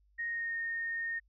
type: tone with pitch glide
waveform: sine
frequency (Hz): 1864.7 to 1841.2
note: A#6 to A#6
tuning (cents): 0 to -22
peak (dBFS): -33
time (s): 0.18-1.2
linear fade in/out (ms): 20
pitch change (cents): -22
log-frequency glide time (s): 0.28-0.56
effects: added 50 Hz sine -65 dBFS peak until 1.28 s